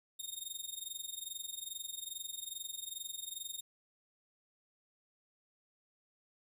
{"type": "tone with amplitude modulation", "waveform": "15% pulse", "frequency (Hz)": 3691, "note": "A#7", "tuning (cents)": -18, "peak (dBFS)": -31, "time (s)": [0.19, 3.61], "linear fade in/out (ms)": 10, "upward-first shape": "sine", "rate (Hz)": 22.4, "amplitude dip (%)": 85, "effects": ["11-bit"]}